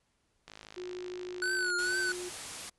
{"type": "click train", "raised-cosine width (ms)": 0.2, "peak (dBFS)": -29, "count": 66, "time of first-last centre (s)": [0.48, 1.702], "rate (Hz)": 53.2}
{"type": "tone with pitch glide", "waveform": "sine", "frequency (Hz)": [360.5, 358.2], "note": ["F#4", "F4"], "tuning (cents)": [-45, 44], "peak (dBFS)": -38, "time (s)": [0.76, 2.3], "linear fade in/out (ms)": 20, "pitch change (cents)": -11, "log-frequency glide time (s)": [1.18, 1.92]}
{"type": "tone with vibrato", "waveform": "square", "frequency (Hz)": 1480, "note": "F#6", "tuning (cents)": 0, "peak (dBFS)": -30, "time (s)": [1.42, 2.12], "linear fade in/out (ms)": 2, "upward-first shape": "triangle", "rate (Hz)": 2.2, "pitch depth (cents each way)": 87}
{"type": "noise", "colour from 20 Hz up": "white", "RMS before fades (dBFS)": -41, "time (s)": [1.78, 2.7], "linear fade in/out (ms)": 10}
{"effects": ["pink hiss -75 dBFS RMS until 2.78 s", "resampled to 24000 Hz"]}